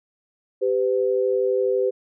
sine tone pair together, 392.4 / 504.5 Hz, G4 / B4, +2 / +37 cents, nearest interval major third, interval 435 cents, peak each -21 dBFS, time 0.61-1.91 s, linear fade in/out 20 ms, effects none

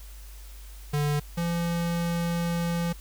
square tone pair in turn, 146.83 / 170.46 Hz, D3 / F3, 0 / -42 cents, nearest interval minor third, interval 258 cents, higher second, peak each -24 / -26 dBFS, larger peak first, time 0.93-1.2 / 1.37-2.93 s, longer second, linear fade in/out 10 ms, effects added 50 Hz sine -41 dBFS peak until 3 s + white hiss -52 dBFS RMS until 3 s

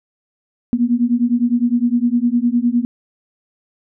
sine beating tone pair, 235.2 / 245 Hz, A#3 / B3, +16 / -14 cents, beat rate 9.8 Hz, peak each -16 dBFS, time 0.73-2.85 s, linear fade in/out 0 ms, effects none

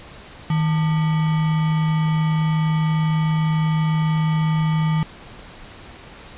sine tone with sample-and-hold, 158.1 Hz, D#3, 28 cents sharp, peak -16 dBFS, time 0.5-5.03 s, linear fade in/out 2 ms, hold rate 1050 Hz, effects pink hiss -41 dBFS RMS until 6.37 s + resampled to 8000 Hz

